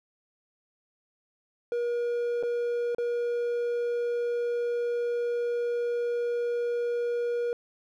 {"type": "tone with dropouts", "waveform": "triangle", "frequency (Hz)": 477.5, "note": "A#4", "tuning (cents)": 42, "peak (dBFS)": -24, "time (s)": [1.72, 7.53], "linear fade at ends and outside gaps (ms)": 1, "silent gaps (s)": [[2.427, 2.434], [2.948, 2.983]], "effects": []}